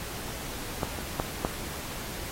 clicks, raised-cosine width 1 ms, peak -13 / -23 / -13 / -12 dBFS, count 4, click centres 0.832 / 0.988 / 1.199 / 1.449 s, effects pink hiss -38 dBFS RMS until 2.31 s + AAC 48 kbps

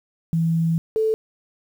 sine tone pair in turn, 164.5 / 439.2 Hz, E3 / A4, -3 / -3 cents, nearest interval octave + perfect fourth, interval 1700 cents, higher second, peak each -17 dBFS, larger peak neither, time 0.33-0.78 / 0.96-1.14 s, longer first, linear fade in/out 0 ms, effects 8-bit

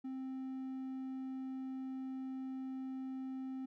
triangle tone, 262.7 Hz, C4, 7 cents sharp, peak -38 dBFS, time 0.04-3.66 s, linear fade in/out 10 ms, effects none

